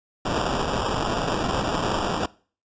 violet noise with sample-and-hold, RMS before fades -25 dBFS, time 0.25-2.26 s, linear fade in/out 5 ms, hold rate 2100 Hz, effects noise-tail reverb RT60 0.4 s tail -21 dB re dry + resampled to 16000 Hz

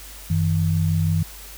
sine tone pair together, 93.85 / 160 Hz, F#2 / D#3, +25 / +49 cents, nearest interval major sixth, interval 924 cents, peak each -20 dBFS, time 0.3-1.23 s, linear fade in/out 5 ms, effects added 50 Hz sine -41 dBFS peak until 1.57 s + white hiss -41 dBFS RMS until 1.57 s

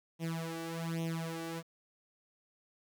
sawtooth tone with flanger, 164.81 Hz, E3, in tune, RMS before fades -38 dBFS, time 0.19-1.63 s, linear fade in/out 50 ms, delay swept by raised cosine 0.32 to 2.62 ms, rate 1.2 Hz, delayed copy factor +0.9, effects 11-bit

